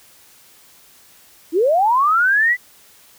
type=linear sweep; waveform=sine; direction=up; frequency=299.5 to 2010 Hz; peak=-12 dBFS; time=1.52-2.57 s; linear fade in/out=50 ms; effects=white hiss -49 dBFS RMS until 3.18 s